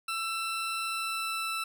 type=tone with pitch glide; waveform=20% pulse; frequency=1336 to 1324.5 Hz; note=E6 to E6; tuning=+23 to +8 cents; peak=-26 dBFS; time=0.08-1.64 s; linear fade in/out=5 ms; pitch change=-15 cents; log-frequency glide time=0.82-1.5 s; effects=none